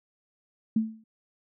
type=tone with exponential decay; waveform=sine; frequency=220.9 Hz; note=A3; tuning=7 cents sharp; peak=-18 dBFS; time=0.76-1.04 s; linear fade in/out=5 ms; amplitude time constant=60 ms; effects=none